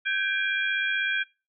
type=tone cluster; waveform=sine; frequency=1552 / 1648 / 2382 / 3282 Hz; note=G6 / G#6 / D7 / G#7; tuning=-18 / -14 / +24 / -21 cents; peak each=-27 / -32 / -29 / -33 dBFS; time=0.05-1.24 s; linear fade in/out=20 ms; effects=noise-tail reverb RT60 0.3 s tail -24 dB re dry